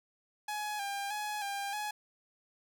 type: tone with vibrato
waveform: sawtooth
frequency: 820 Hz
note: G#5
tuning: 22 cents flat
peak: -31 dBFS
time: 0.48-1.91 s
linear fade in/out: 5 ms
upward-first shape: square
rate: 1.6 Hz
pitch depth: 44 cents each way
effects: none